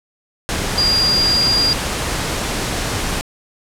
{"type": "tone in noise", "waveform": "sine", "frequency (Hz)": 4809, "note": "D8", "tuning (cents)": 40, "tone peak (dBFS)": -13, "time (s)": [0.78, 1.73], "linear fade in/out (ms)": 0, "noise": "pink", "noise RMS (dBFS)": -21, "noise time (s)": [0.49, 3.21], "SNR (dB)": 5, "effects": ["low-pass 10000 Hz 12 dB/octave"]}